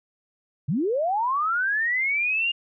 sine linear sweep, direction up, 119.5 to 2839 Hz, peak -21 dBFS, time 0.68-2.52 s, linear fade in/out 10 ms, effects none

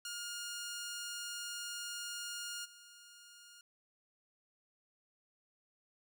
10% pulse tone with level steps, 1420 Hz, F6, 28 cents sharp, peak -33 / -48 dBFS, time 0.05-3.61 s, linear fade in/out 2 ms, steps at 2.64 s, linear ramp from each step 20 ms, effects none

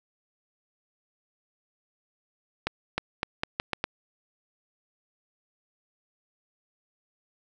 accelerating click train, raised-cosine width 0.3 ms, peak -10 dBFS, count 7, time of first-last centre 2.67-3.841 s, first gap 310 ms, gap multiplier 0.81, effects none

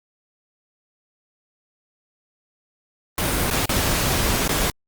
pink noise with dropouts, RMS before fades -21 dBFS, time 3.18-4.7 s, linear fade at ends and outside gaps 1 ms, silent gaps 3.502-3.51 / 3.657-3.692 / 4.478-4.492 s, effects Opus 32 kbps

